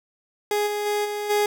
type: tone with level steps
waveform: 30% pulse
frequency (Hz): 415.3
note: G#4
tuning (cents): 0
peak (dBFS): -18 / -22 / -19 / -24 / -16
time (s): 0.51-1.46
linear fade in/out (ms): 2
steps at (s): 0.66 / 0.85 / 1.04 / 1.29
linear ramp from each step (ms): 20
effects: none

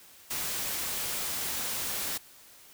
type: noise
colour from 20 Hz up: white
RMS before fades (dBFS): -33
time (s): 0.3-2.18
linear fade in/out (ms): 10
effects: white hiss -54 dBFS RMS until 2.73 s

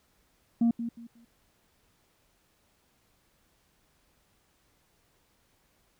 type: tone with echo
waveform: sine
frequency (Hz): 233.1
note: A#3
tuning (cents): 0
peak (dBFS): -18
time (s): 0.61-0.71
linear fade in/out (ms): 5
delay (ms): 180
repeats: 3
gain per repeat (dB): -12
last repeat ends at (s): 1.25
effects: tanh soft clip ceiling -19 dBFS + pink hiss -69 dBFS RMS until 5.99 s

